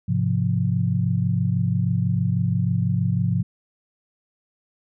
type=chord; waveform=sine; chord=F minor; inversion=first; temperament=just; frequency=104.77 / 130.96 / 174.61 Hz; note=Ab2 / C3 / F3; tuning=+16 / +2 / 0 cents; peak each=-23 dBFS; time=0.08-3.43 s; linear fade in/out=10 ms; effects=none